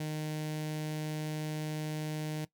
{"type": "tone with notch filter", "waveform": "sawtooth", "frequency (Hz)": 153.8, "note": "D#3", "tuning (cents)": -20, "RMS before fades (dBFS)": -36, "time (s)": [0, 2.45], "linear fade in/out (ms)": 5, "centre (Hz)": 1200, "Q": 1.5, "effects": ["noise-tail reverb RT60 0.1 s tail -18 dB re dry"]}